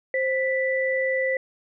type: tone pair together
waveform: sine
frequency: 524.7 / 1975.5 Hz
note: C5 / B6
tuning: +5 / 0 cents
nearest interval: octave + major seventh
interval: 2295 cents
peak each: -23 / -25 dBFS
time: 0.14-1.37 s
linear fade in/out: 2 ms
effects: none